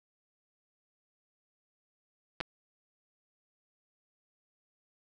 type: clicks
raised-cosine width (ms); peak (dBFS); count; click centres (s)
0.3; -18; 2; 2.404 / 2.41
effects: none